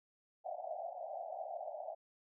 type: band-pass noise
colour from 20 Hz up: pink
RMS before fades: -44 dBFS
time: 0.44-1.95 s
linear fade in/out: 20 ms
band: 590 to 780 Hz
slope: 96 dB/octave
effects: none